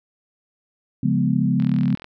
sine chord, C# dominant seventh, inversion none, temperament equal, 138.59 / 174.61 / 207.7 / 246.9 Hz, C#3 / E#3 / G#3 / B3, 0 / 0 / 0 / 0 cents, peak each -22 dBFS, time 1.03-1.95 s, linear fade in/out 5 ms
click train, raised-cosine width 0.3 ms, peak -22 dBFS, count 20, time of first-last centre 1.6-2.044 s, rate 42.8 Hz
effects none

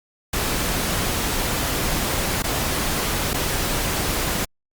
pink noise with dropouts, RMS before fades -23 dBFS, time 0.33-4.45 s, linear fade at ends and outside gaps 5 ms, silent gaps 2.424-2.439 / 3.334-3.341 s, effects Opus 48 kbps

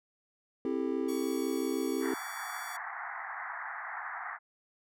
triangle chord, A minor seventh, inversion first, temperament just, 264 / 330 / 396 / 440 Hz, C4 / E4 / G4 / A4, +16 / +2 / +18 / 0 cents, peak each -32 / -33 / -33 / -36 dBFS, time 0.65-2.14 s, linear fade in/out 2 ms
5% pulse tone with pitch glide, 1126 to 1143.7 Hz, C#6 to D6, +27 to -46 cents, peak -32 dBFS, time 1.08-2.77 s, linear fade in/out 10 ms, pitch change +27 cents, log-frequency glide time 1.98-2.07 s
white band-pass noise, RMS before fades -40 dBFS, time 2-4.39 s, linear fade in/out 50 ms, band 700 to 2000 Hz, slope 96 dB/octave
effects none

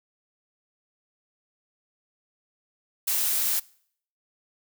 blue noise, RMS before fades -25 dBFS, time 3.07-3.6 s, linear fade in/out 10 ms, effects noise-tail reverb RT60 0.6 s tail -23 dB re dry

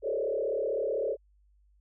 sine tone with frequency modulation, 493.9 Hz, B4, in tune, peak -27 dBFS, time 0.02-1.17 s, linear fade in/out 50 ms, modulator 35.8 Hz, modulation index 2.5, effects added 50 Hz sine -61 dBFS peak until 1.8 s

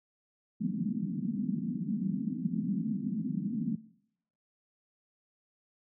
pink band-pass noise, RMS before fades -33 dBFS, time 0.6-3.76 s, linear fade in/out 10 ms, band 170 to 250 Hz, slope 48 dB/octave, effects noise-tail reverb RT60 0.7 s tail -19 dB re dry

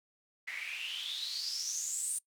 white noise with band-pass filter sweep, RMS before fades -38 dBFS, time 0.47-2.19 s, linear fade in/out 10 ms, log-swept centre 2000 to 9200 Hz, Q 9.8, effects noise-tail reverb RT60 0.1 s tail -21 dB re dry

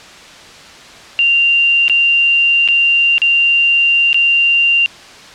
sine tone with dropouts, 2778 Hz, F7, 10 cents flat, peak -8 dBFS, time 1.19-4.86 s, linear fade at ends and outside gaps 0 ms, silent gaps 1.881-1.897 / 2.677-2.686 / 3.181-3.218 / 4.13-4.144 s, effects white hiss -36 dBFS RMS until 5.34 s + low-pass 5000 Hz 12 dB/octave

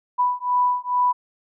sine beating tone pair, 987.8 / 990.1 Hz, B5 / B5, 0 / +4 cents, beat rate 2.3 Hz, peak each -21 dBFS, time 0.18-1.13 s, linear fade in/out 20 ms, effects none

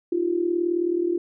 sine tone with amplitude modulation, 346.5 Hz, F4, 14 cents flat, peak -17 dBFS, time 0.12-1.18 s, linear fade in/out 5 ms, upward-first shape sine, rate 38.9 Hz, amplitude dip 75%, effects none

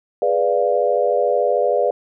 sine chord, G# diminished seventh, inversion none, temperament equal, 415.3 / 493.9 / 587.3 / 698.5 Hz, G#4 / B4 / D5 / F5, 0 / 0 / 0 / 0 cents, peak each -22 / -19 / -19 / -22 dBFS, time 0.22-1.91 s, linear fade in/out 2 ms, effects none

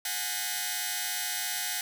5% pulse tone cluster, 727 / 833 / 1554 / 1839 / 2013 Hz, F#5 / G#5 / G6 / A#6 / B6, -31 / +5 / -16 / -24 / +33 cents, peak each -26 dBFS, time 0.05-1.81 s, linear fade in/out 2 ms, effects 8-bit

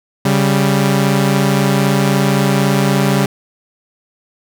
sawtooth tone pair together, 138.8 / 196.29 Hz, C#3 / G3, +3 / +3 cents, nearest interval tritone, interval 600 cents, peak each -10 dBFS, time 0.25-3.26 s, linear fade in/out 5 ms, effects none

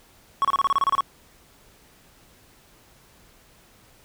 triangle tone bursts, 1108.7 Hz, C#6, in tune, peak -15 dBFS, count 11, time 0.42-1.007 s, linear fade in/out 0 ms, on 27 ms, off 29 ms, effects pink hiss -55 dBFS RMS until 4.04 s

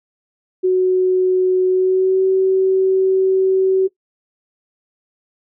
sine tone with pitch glide, 370 to 379.5 Hz, F#4 to F#4, 0 to +44 cents, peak -11 dBFS, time 0.63-3.88 s, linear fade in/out 20 ms, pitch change +44 cents, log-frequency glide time 1.67-2.24 s, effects noise-tail reverb RT60 0.1 s tail -18 dB re dry

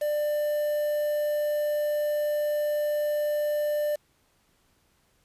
triangle tone with quantisation, 594 Hz, D5, 20 cents sharp, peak -22 dBFS, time 0.01-3.96 s, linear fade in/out 10 ms, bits 7, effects pink hiss -67 dBFS RMS until 5.24 s + resampled to 32000 Hz

